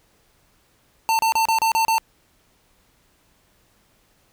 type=tone bursts; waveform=square; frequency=897 Hz; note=A5; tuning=33 cents sharp; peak=-17 dBFS; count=7; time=1.09-1.982 s; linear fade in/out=0 ms; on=100 ms; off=32 ms; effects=pink hiss -61 dBFS RMS until 4.32 s